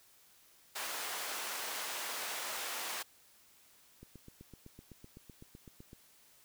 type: high-pass noise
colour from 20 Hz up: pink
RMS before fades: -40 dBFS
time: 0.75-3.03 s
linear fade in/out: 10 ms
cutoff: 730 Hz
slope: 12 dB/octave
type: click train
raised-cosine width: 3 ms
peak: -38 dBFS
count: 16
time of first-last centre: 4.03-5.931 s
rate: 7.89 Hz
effects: white hiss -64 dBFS RMS until 6.44 s